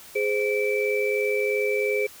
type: tone cluster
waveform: sine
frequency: 416.1 / 519 / 2319 Hz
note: G#4 / C5 / D7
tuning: +3 / -14 / -22 cents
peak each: -24 / -27 / -27 dBFS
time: 0.15-2.07 s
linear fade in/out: 10 ms
effects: white hiss -46 dBFS RMS until 2.2 s